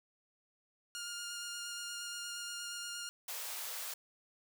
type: tone with vibrato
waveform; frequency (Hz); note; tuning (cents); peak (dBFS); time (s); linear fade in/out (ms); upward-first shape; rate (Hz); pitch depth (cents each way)
10% pulse; 1413; F6; +20; -32; 0.95-3.09; 0; square; 8.5; 10
type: high-pass noise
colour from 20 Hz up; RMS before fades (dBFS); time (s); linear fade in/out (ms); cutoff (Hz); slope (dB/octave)
white; -42; 3.28-3.94; 5; 460; 96
effects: none